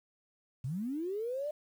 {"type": "linear sweep", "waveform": "sine", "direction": "up", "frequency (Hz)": [115.6, 611], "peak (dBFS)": -33, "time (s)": [0.64, 1.51], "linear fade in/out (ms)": 5, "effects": ["10-bit"]}